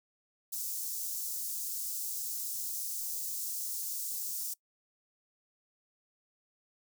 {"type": "high-pass noise", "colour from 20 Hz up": "white", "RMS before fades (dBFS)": -37, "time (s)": [0.52, 4.54], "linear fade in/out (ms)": 10, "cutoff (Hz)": 5600, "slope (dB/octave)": 24, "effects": ["noise-tail reverb RT60 0.1 s tail -22 dB re dry"]}